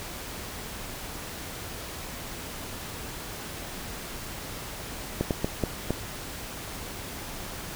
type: slowing click train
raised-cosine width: 2 ms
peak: -11 dBFS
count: 5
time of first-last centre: 5.21-5.906 s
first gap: 98 ms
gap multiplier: 1.4
effects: pink hiss -38 dBFS RMS until 7.75 s